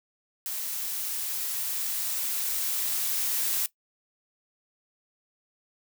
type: noise with level ramp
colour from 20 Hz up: blue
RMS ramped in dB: -33 to -27 dBFS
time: 0.46-3.66 s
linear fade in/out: 0 ms
effects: noise-tail reverb RT60 0.1 s tail -18 dB re dry